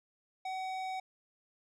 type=tone with low-pass filter; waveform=square; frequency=754 Hz; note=F#5; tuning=32 cents sharp; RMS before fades=-38 dBFS; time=0.45-1 s; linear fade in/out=5 ms; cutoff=5400 Hz; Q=0.56; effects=none

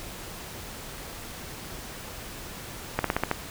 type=slowing click train; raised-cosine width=0.5 ms; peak=-8 dBFS; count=6; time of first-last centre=2.99-3.314 s; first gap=53 ms; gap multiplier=1.1; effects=pink hiss -40 dBFS RMS until 3.5 s

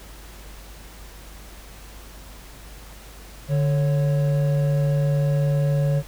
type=tone pair together; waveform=triangle; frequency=146.59 / 553 Hz; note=D3 / C#5; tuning=-3 / -4 cents; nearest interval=octave + major seventh; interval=2299 cents; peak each=-16 / -26 dBFS; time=3.48-6.03 s; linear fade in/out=50 ms; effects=added 50 Hz sine -41 dBFS peak until 6.07 s + pink hiss -45 dBFS RMS until 6.07 s

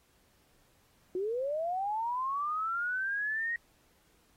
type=linear sweep; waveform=sine; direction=up; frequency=353.5 to 1892 Hz; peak=-30 dBFS; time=1.15-3.56 s; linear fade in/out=2 ms; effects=pink hiss -68 dBFS RMS until 4.36 s + AAC 48 kbps

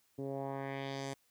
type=tone with low-pass filter sweep; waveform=10% pulse; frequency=136.7 Hz; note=C#3; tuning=24 cents flat; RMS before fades=-40 dBFS; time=0.18-1.14 s; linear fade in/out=10 ms; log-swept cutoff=350 to 8800 Hz; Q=1.7; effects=white hiss -73 dBFS RMS until 1.3 s

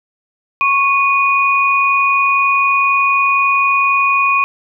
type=tone pair together; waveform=sine; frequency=1100 / 2469 Hz; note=C#6 / D#7; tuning=-14 / -14 cents; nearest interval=octave + major second; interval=1400 cents; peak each=-13 dBFS; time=0.61-4.44 s; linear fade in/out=0 ms; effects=none

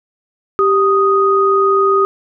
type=tone pair together; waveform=sine; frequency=392 / 1244.5 Hz; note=G4 / D#6; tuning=0 / 0 cents; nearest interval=octave + minor sixth; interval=2000 cents; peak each=-12 dBFS; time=0.59-2.05 s; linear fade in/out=0 ms; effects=none

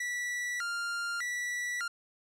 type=tone with vibrato; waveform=45% pulse; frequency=1652 Hz; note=G#6; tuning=10 cents flat; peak=-32 dBFS; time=0-1.88 s; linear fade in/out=5 ms; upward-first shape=square; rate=0.83 Hz; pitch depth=290 cents each way; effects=low-pass 9000 Hz 12 dB/octave

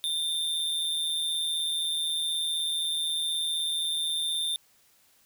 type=tone with amplitude modulation; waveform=square; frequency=3592 Hz; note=A7; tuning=35 cents sharp; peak=-25 dBFS; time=0.04-4.56 s; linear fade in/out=0 ms; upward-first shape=sine; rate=159 Hz; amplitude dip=55%; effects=white hiss -63 dBFS RMS until 5.25 s

